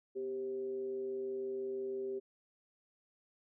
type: tone with frequency modulation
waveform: sine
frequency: 392 Hz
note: G4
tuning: in tune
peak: -36 dBFS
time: 0.15-2.2 s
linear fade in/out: 20 ms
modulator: 142 Hz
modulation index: 0.34
effects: none